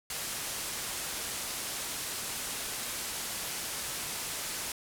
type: low-pass noise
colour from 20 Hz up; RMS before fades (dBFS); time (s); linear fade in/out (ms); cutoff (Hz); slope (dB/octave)
white; -37; 0.1-4.72; 2; 12000; 24
effects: none